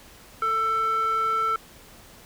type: tone with band-pass filter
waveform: square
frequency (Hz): 444.5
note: A4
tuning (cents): +18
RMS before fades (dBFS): -24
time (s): 0.42-1.56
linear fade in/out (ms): 2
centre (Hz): 1400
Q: 5.6
effects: pink hiss -49 dBFS RMS until 2.25 s